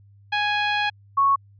15% pulse / sine tone pair in turn, 830.6 / 1105.8 Hz, G#5 / C#6, 0 / -5 cents, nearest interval perfect fourth, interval 495 cents, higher second, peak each -14 / -15 dBFS, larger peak first, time 0.32-0.9 / 1.17-1.36 s, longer first, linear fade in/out 10 ms, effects added 100 Hz sine -49 dBFS peak until 1.59 s + resampled to 11025 Hz

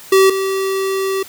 square tone pair in turn, 384.3 / 385.9 Hz, G4 / G4, -34 / -27 cents, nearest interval unison, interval 7 cents, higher second, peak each -8 / -17 dBFS, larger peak first, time 0.12-0.3 / 0.3-1.23 s, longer second, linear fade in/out 5 ms, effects white hiss -38 dBFS RMS until 1.28 s

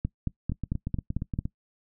two click trains, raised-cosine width 5 ms, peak -15 / -18 dBFS, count 7 / 9, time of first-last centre 0.05-1.389 / 0.52-1.455 s, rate 4.48 / 8.56 Hz, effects noise-tail reverb RT60 0.1 s tail -21 dB re dry

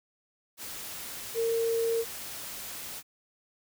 sine tone in noise, 458.1 Hz, A#4, 30 cents flat, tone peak -25 dBFS, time 1.34-2.05 s, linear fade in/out 50 ms, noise white, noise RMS -40 dBFS, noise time 0.57-3.03 s, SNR +12 dB, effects none

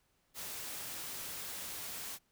white noise, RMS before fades -43 dBFS, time 0.34-2.19 s, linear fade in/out 50 ms, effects pink hiss -75 dBFS RMS until 2.31 s

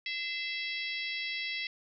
harmonic tone with a mistuned harmonic, 659.3 Hz, E5, in tune, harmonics 3 / 4 / 5 / 6 / 7 / 8, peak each -37 / -39 / -41 / -43 / -44 / -45 dBFS, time 0.06-1.67 s, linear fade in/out 2 ms, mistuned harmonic 3, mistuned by +60 cents, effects none

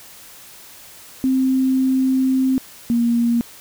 sine tone pair in turn, 262 / 235.5 Hz, C4 / A#3, +2 / +18 cents, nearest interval major second, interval 184 cents, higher first, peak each -14 dBFS, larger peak neither, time 1.24-2.58 / 2.9-3.41 s, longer first, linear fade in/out 0 ms, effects white hiss -42 dBFS RMS until 3.6 s

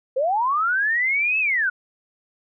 sine linear two-way sweep, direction up then down, 493.9 to 2637 to 1420 Hz, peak -18 dBFS, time 0.16-1.7 s, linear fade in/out 10 ms, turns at 1.39 s, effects none

